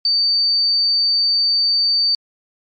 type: tone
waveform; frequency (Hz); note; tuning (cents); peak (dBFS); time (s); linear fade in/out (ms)
sine; 4594; D8; -39; -13; 0.05-2.15; 2
effects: MP3 48 kbps